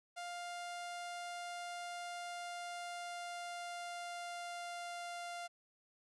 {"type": "tone with pitch glide", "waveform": "sawtooth", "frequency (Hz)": [701, 696.6], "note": ["F5", "F5"], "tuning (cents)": [6, -5], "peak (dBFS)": -39, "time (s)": [0.16, 5.48], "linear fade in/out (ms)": 20, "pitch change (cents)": -11, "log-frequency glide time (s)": [2.15, 5.34], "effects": ["resampled to 24000 Hz", "13-bit"]}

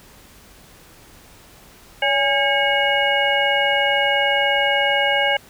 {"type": "tone cluster", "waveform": "sine", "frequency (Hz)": [565, 821, 1621, 2200, 2878], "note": ["C#5", "G#5", "G#6", "C#7", "F#7"], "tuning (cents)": [33, -20, -42, -14, -49], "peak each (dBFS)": -22, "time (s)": [2.02, 5.37], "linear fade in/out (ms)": 5, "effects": ["pink hiss -47 dBFS RMS until 5.49 s"]}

